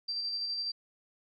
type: tone with tremolo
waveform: sine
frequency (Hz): 4699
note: D8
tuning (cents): 0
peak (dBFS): -31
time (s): 0.08-0.72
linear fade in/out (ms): 10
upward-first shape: square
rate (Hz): 12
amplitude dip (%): 25
effects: none